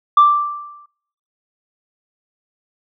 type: tone with exponential decay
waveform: sine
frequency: 1174.7 Hz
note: D6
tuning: in tune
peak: -3 dBFS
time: 0.17-0.86 s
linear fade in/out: 5 ms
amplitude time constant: 150 ms
effects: noise-tail reverb RT60 0.8 s tail -25 dB re dry + tanh soft clip ceiling -3 dBFS